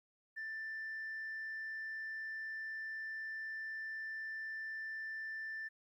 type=tone; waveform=sine; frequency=1772 Hz; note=A6; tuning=12 cents sharp; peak=-39 dBFS; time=0.36-5.69 s; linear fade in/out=20 ms; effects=tanh soft clip ceiling -38 dBFS + 13-bit